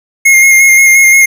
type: tone with vibrato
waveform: square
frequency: 2141 Hz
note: C7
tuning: 39 cents sharp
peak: -3 dBFS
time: 0.25-1.26 s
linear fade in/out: 10 ms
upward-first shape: square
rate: 5.7 Hz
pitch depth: 19 cents each way
effects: none